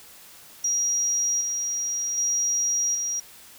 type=tone with tremolo; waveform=sine; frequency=5720 Hz; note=F8; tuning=41 cents sharp; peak=-21 dBFS; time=0.64-3.2 s; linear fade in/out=5 ms; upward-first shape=square; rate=0.65 Hz; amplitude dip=35%; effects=white hiss -48 dBFS RMS until 3.58 s